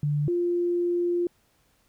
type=tone pair in turn; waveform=sine; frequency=146.83 / 349.2 Hz; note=D3 / F4; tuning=0 / 0 cents; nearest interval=octave + minor third; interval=1500 cents; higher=second; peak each=-22 dBFS; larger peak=neither; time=0.03-0.28 / 0.28-1.27 s; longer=second; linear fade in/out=2 ms; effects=pink hiss -66 dBFS RMS until 1.88 s